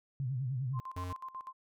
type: tone with vibrato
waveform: sine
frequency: 130 Hz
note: C3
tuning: 11 cents flat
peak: -32 dBFS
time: 0.2-0.8 s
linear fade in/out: 0 ms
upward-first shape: sine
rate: 9.9 Hz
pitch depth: 130 cents each way
type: tone with tremolo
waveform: sine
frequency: 1046.5 Hz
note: C6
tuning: in tune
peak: -39 dBFS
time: 0.73-1.53 s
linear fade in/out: 50 ms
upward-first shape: square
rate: 8.1 Hz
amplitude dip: 80%
type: tone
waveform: square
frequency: 90.2 Hz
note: F#2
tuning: 44 cents flat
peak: -38 dBFS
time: 0.96-1.13 s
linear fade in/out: 5 ms
effects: none